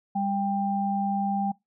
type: tone pair together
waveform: sine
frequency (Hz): 199.55 / 792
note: G3 / G5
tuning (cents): +31 / +18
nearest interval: 2 octaves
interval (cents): 2387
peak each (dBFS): -27 / -26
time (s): 0.15-1.52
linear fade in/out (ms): 10
effects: noise-tail reverb RT60 0.2 s tail -23 dB re dry